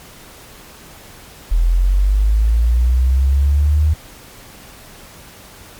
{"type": "linear sweep", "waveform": "sine", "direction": "up", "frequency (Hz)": [40.04, 77.78], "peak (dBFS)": -10, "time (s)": [1.51, 3.94], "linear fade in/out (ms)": 10, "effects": ["pink hiss -40 dBFS RMS until 5.79 s", "MP3 96 kbps"]}